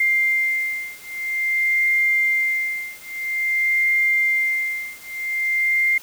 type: beating tone pair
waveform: sine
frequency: 2100 / 2100.5 Hz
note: C7 / C7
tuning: +6 / +6 cents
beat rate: 0.5 Hz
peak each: -21 dBFS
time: 0-5.98 s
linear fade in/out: 5 ms
effects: white hiss -43 dBFS RMS until 6.02 s